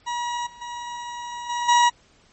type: tone with level steps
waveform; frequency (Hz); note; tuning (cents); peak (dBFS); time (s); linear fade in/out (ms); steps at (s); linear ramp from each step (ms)
40% pulse; 960; B5; -49; -24 / -42 / -30 / -23 / -13; 0.06-1.9; 20; 0.46 / 0.61 / 1.49 / 1.68; 10
effects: pink hiss -57 dBFS RMS until 2.32 s + MP3 32 kbps